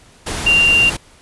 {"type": "tone in noise", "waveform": "sine", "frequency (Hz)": 2778, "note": "F7", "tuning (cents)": -10, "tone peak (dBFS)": -9, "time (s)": [0.46, 0.9], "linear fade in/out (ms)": 10, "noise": "pink", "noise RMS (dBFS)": -23, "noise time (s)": [0.26, 0.97], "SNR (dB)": 11, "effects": ["pink hiss -47 dBFS RMS until 1.21 s", "resampled to 24000 Hz"]}